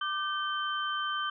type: tone cluster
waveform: sine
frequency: 1186 / 1544 / 3097 Hz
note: D6 / G6 / G7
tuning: +17 / -27 / -22 cents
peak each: -32 / -35 / -36 dBFS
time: 0.01-1.3 s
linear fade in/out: 5 ms
effects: none